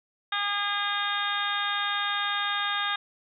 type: harmonic tone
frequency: 407.3 Hz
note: G#4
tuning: 34 cents flat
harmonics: 2 / 3 / 4 / 5 / 6 / 7 / 8 / 9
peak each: -35 / -31 / -31 / -37 / -40 / -42 / -36 / -32 dBFS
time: 0.32-2.96 s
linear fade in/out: 5 ms
effects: none